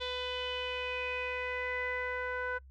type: tone with low-pass filter sweep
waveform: sawtooth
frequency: 499.7 Hz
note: B4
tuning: 20 cents sharp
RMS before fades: -36 dBFS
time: 0-2.59 s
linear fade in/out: 20 ms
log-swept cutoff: 3500 to 1600 Hz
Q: 6.1
effects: noise-tail reverb RT60 0.1 s tail -26 dB re dry + added 66 Hz sine -51 dBFS peak until 2.7 s